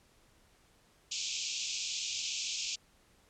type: band-pass noise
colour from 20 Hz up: white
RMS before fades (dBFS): -37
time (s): 1.11-2.76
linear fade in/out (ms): 10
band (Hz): 2400 to 7300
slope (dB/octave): 96
effects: pink hiss -66 dBFS RMS until 3.29 s + low-pass 11000 Hz 12 dB/octave